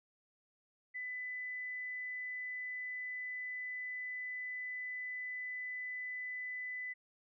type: tone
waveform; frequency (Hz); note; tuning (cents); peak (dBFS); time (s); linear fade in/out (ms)
sine; 2000; B6; +21; -39; 0.94-6.94; 20
effects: none